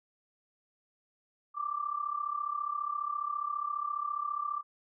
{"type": "tone with amplitude modulation", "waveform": "sine", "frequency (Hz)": 1174.7, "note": "D6", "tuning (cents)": 0, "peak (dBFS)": -28, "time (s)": [1.54, 4.63], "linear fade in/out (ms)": 50, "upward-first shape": "sine", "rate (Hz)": 34.7, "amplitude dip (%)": 80, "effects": []}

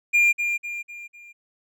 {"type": "tone with echo", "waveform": "triangle", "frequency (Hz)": 2401, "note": "D7", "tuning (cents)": 38, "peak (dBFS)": -13, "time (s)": [0.13, 0.33], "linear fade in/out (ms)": 20, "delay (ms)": 250, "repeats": 4, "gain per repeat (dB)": -7, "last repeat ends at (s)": 1.33, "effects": []}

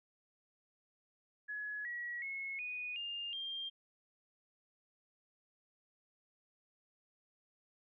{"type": "tone with pitch steps", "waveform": "sine", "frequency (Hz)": [1691, 1920.1, 2180, 2476, 2811, 3192], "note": ["G#6", "B6", "C#7", "D#7", "F7", "G7"], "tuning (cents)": [31, -49, -29, -9, 11, 31], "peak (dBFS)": -39, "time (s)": [1.48, 3.7], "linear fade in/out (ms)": 20, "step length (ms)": 370, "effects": []}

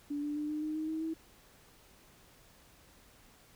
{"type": "tone with pitch steps", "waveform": "sine", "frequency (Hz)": [290, 294.4, 298.8, 303.4, 308, 312.6, 317.3, 322.1], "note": ["D4", "D4", "D4", "D#4", "D#4", "D#4", "D#4", "E4"], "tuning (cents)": [-22, 4, 30, -44, -17, 8, 34, -40], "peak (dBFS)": -33, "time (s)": [0.1, 1.14], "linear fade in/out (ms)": 10, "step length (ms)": 130, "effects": ["pink hiss -61 dBFS RMS until 3.55 s"]}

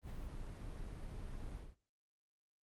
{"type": "noise with ADSR envelope", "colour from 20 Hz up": "brown", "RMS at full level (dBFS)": -43, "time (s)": [0.02, 1.76], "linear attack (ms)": 78, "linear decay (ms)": 5, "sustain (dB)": -3, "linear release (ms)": 210, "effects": ["noise-tail reverb RT60 0.4 s tail -19 dB re dry", "Opus 32 kbps"]}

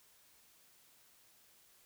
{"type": "silence", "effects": ["white hiss -66 dBFS RMS until 1.85 s"]}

